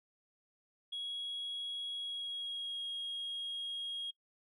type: tone with pitch glide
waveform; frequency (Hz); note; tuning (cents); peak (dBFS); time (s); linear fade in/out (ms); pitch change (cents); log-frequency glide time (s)
sine; 3322 to 3274; G#7 to G#7; 0 to -25; -36; 0.92-4.11; 10; -25; 1.94-2.87
effects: noise-tail reverb RT60 0.1 s tail -23 dB re dry + tanh soft clip ceiling -35 dBFS